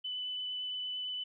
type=tone with vibrato; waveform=sine; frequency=2999 Hz; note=F#7; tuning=23 cents sharp; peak=-35 dBFS; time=0.04-1.24 s; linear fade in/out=10 ms; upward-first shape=triangle; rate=8.8 Hz; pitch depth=9 cents each way; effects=none